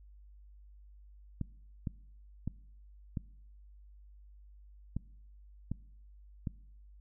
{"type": "clicks", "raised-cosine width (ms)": 5, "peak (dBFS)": -22, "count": 7, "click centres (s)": [1.413, 1.872, 2.476, 3.172, 4.966, 5.716, 6.472], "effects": ["noise-tail reverb RT60 0.8 s tail -23 dB re dry", "added 50 Hz sine -53 dBFS peak until 7 s"]}